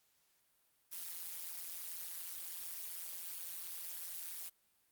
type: noise with amplitude modulation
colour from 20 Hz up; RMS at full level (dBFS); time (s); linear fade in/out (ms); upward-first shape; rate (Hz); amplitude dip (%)
blue; -41; 0.91-4.5; 20; sine; 173; 95
effects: white hiss -75 dBFS RMS until 4.91 s + Opus 48 kbps